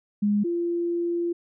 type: tone pair in turn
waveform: sine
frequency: 206.2 / 343.7 Hz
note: G#3 / F4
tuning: -12 / -28 cents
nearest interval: major sixth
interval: 884 cents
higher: second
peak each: -19 / -23 dBFS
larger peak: first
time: 0.22-0.44 / 0.44-1.33 s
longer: second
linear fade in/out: 10 ms
effects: none